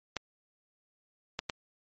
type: clicks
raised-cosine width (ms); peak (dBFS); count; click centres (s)
0.2; -14; 3; 0.167 / 1.391 / 1.498
effects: low-pass 7000 Hz 12 dB/octave + MP3 32 kbps